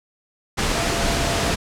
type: tone in noise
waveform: sine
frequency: 680 Hz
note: F5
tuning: 46 cents flat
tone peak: -28 dBFS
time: 0.74-1.53 s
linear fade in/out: 20 ms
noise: pink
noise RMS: -21 dBFS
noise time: 0.57-1.56 s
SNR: -10 dB
effects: low-pass 8000 Hz 12 dB/octave